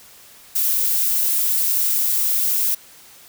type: noise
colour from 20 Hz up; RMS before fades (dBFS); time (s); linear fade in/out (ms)
violet; -19; 0.55-2.75; 10
effects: white hiss -46 dBFS RMS until 3.28 s